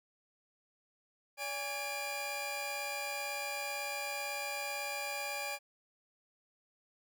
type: tone cluster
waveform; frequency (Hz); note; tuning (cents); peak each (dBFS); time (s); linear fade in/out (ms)
sawtooth; 572 / 824 / 2394; D5 / G#5 / D7; -46 / -14 / +33; -39 / -38 / -36; 1.37-5.59; 50
effects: none